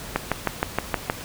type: click train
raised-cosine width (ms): 0.5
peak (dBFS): -5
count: 7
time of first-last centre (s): 0.16-1.099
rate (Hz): 6.39
effects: pink hiss -37 dBFS RMS until 1.24 s